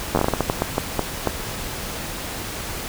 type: slowing click train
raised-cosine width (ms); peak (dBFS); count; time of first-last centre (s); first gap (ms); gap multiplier
1; -4; 14; 0.15-1.273; 10; 1.32
effects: pink hiss -30 dBFS RMS until 2.88 s